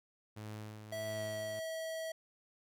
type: tone with tremolo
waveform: sawtooth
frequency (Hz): 107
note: A2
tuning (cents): -48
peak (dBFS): -39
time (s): 0.36-1.6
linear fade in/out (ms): 10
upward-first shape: sine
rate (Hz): 1.5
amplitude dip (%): 50
type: tone with pitch glide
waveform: square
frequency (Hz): 654 to 646.5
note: E5 to E5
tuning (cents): -14 to -34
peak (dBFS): -39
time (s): 0.92-2.12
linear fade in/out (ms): 5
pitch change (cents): -20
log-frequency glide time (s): 1.08-1.22
effects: none